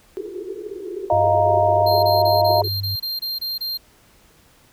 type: band-pass noise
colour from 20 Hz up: pink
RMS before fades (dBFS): -31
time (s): 0.17-2.68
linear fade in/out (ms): 0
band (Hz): 350 to 430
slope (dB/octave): 96
type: chord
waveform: sine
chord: Eb suspended second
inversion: none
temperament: equal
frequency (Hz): 622.3 / 698.5 / 932.3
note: Eb5 / F5 / Bb5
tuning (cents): 0 / 0 / 0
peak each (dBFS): -17 / -18 / -21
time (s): 1.1-2.62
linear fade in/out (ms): 2
type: tone with pitch glide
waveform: sine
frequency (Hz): 96.8 to 99.12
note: G2 to G2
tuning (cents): -21 to +20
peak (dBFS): -24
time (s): 1.12-2.96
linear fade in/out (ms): 10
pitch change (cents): +41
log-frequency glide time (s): 1.23-2.38
type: tone bursts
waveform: square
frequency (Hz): 4186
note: C8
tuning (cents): 0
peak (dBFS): -24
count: 10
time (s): 1.86-3.776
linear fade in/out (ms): 10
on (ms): 170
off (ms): 24
effects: pink hiss -54 dBFS RMS until 4.72 s